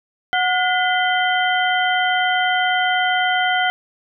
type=tone cluster; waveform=sine; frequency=735 / 1445 / 2024 / 3113 Hz; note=F#5 / F#6 / B6 / G7; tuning=-12 / -41 / +42 / -13 cents; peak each=-19 / -20 / -23 / -24 dBFS; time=0.33-3.7 s; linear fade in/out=0 ms; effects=none